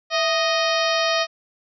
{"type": "harmonic tone with a mistuned harmonic", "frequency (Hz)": 622.3, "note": "D#5", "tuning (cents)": 0, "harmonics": [1, 2, 3, 4, 5, 6, 7, 8, 9], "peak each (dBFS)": [-22, -25, -27, -28, -29, -30, -30, -31, -32], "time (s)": [0.1, 1.27], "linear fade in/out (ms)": 50, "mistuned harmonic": 1, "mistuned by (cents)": 100, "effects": []}